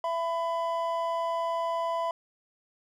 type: tone pair together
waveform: triangle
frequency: 669.3 / 1000 Hz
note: E5 / B5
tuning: +26 / +21 cents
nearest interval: perfect fifth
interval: 695 cents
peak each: -28 dBFS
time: 0.04-2.11 s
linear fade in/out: 2 ms
effects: none